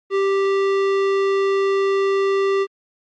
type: tone with tanh clipping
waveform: sine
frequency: 392 Hz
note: G4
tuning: in tune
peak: -18 dBFS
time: 0.1-2.67 s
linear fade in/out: 50 ms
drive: 17 dB
effects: Opus 32 kbps